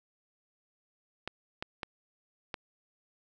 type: clicks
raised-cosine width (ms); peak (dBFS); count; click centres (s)
0.3; -19; 4; 1.276 / 1.625 / 1.832 / 2.542
effects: none